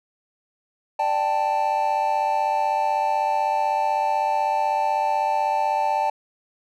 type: chord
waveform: triangle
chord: D suspended fourth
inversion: none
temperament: equal with one note detuned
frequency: 592.4 / 784 / 880 Hz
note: D5 / G5 / A5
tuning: +15 / 0 / 0 cents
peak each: -26 / -22 / -20 dBFS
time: 0.99-6.1 s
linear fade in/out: 5 ms
effects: none